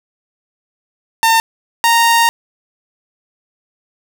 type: tone pair in turn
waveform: sawtooth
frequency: 906 / 927.7 Hz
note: A#5 / A#5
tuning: -50 / -9 cents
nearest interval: unison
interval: 41 cents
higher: second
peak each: -5 dBFS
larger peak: neither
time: 1.23-1.4 / 1.84-2.29 s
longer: second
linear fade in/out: 0 ms
effects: none